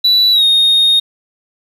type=tone with pitch glide; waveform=sine; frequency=3951 to 3708 Hz; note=B7 to A#7; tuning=0 to -10 cents; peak=-5 dBFS; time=0.04-1 s; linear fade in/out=10 ms; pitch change=-110 cents; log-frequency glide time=0.32-0.44 s; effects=tanh soft clip ceiling -6 dBFS + 7-bit